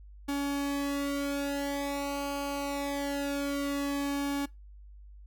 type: tone with flanger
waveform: sawtooth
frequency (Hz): 282.2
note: C#4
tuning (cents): +31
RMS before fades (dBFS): -32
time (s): 0.28-4.46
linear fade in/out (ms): 10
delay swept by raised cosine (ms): 2 to 3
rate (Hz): 0.24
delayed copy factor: -0.9
effects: noise-tail reverb RT60 0.2 s tail -21 dB re dry + added 50 Hz sine -47 dBFS peak until 5.26 s